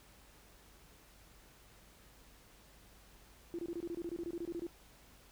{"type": "tone bursts", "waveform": "sine", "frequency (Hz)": 341.5, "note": "F4", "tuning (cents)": -39, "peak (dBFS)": -37, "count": 16, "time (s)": [3.54, 4.667], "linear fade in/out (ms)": 0, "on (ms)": 47, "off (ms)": 25, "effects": ["added 50 Hz sine -64 dBFS peak until 5.31 s", "pink hiss -62 dBFS RMS until 5.31 s"]}